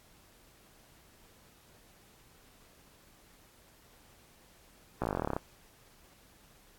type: slowing click train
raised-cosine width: 1 ms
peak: -17 dBFS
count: 16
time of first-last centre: 5.02-5.365 s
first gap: 16 ms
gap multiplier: 1.05
effects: pink hiss -61 dBFS RMS until 6.78 s + AAC 64 kbps